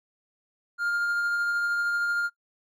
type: tone with tremolo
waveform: triangle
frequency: 1406 Hz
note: F6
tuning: 11 cents sharp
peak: -21 dBFS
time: 0.78-2.3 s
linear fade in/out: 50 ms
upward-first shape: triangle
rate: 13 Hz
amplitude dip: 25%
effects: noise-tail reverb RT60 0.1 s tail -20 dB re dry